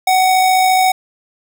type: tone with amplitude modulation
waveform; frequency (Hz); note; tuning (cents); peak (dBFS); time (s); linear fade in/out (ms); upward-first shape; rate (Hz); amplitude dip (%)
square; 748; F#5; +19; -9; 0.07-0.92; 5; sine; 54.4; 30
effects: none